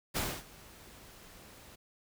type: noise with ADSR envelope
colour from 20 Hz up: pink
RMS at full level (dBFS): -32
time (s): 0.14-1.76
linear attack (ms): 28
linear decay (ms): 260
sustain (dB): -22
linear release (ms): 12
effects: none